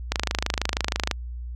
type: click train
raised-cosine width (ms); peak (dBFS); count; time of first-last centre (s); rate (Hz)
0.2; -5; 27; 0.12-1.112; 26.2
effects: added 60 Hz sine -31 dBFS peak until 1.55 s